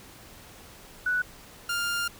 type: tone pair in turn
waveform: sine / sawtooth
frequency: 1480 / 1401.4 Hz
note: F#6 / F6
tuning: 0 / +6 cents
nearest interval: minor second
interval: 94 cents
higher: first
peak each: -23 dBFS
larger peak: neither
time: 1.06-1.22 / 1.69-2.08 s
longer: second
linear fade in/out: 5 ms
effects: pink hiss -49 dBFS RMS until 2.19 s